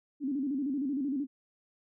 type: tone with vibrato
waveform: sine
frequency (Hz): 275.5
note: C#4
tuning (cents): -11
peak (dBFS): -29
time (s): 0.2-1.27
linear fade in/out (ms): 50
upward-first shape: square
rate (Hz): 13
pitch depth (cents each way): 100
effects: none